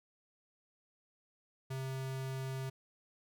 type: tone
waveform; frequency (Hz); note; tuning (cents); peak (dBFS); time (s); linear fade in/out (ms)
square; 132.6; C3; +23; -38; 1.7-2.7; 10
effects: none